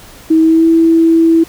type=tone with pitch glide; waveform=sine; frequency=320.4 to 328.5 Hz; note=E4 to E4; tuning=-49 to -6 cents; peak=-5 dBFS; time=0.3-1.44 s; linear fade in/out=10 ms; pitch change=+43 cents; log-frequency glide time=0.41-0.68 s; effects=pink hiss -37 dBFS RMS until 1.48 s